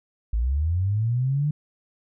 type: linear sweep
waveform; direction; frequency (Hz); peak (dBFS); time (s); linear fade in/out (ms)
sine; up; 51.91 to 152; -20; 0.33-1.51; 5
effects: none